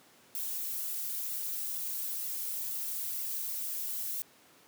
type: noise with flanger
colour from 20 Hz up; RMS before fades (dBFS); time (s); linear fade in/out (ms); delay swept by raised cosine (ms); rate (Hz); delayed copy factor
violet; -36; 0.35-4.22; 0; 1.4 to 4.8; 2.1; +1
effects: pink hiss -60 dBFS RMS until 4.67 s + high-pass 200 Hz 12 dB/octave